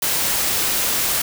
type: noise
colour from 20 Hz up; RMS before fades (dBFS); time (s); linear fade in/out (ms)
white; -20; 0.02-1.22; 5
effects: none